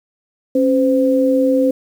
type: tone pair together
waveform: sine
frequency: 272.4 / 514.2 Hz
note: C#4 / C5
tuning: -30 / -30 cents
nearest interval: major seventh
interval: 1100 cents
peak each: -14 dBFS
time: 0.55-1.71 s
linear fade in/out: 5 ms
effects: 7-bit